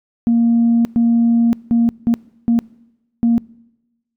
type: tone bursts at uneven times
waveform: sine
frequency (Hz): 233.1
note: A#3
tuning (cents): 0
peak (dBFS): -9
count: 6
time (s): 0.27-0.85 / 0.96-1.53 / 1.71-1.89 / 2.07-2.14 / 2.48-2.59 / 3.23-3.38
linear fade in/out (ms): 0
effects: noise-tail reverb RT60 1.0 s tail -24 dB re dry + tanh soft clip ceiling -7 dBFS